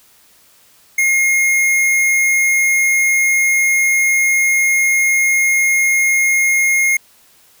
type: tone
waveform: square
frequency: 2143 Hz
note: C7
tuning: 41 cents sharp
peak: -12 dBFS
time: 0.98-6.97 s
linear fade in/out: 5 ms
effects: white hiss -50 dBFS RMS until 7.6 s